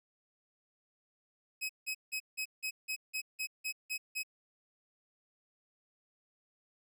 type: tone bursts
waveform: sawtooth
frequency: 2545 Hz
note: D#7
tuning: 39 cents sharp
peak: -31 dBFS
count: 11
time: 1.61-4.234 s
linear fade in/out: 20 ms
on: 84 ms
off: 170 ms
effects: none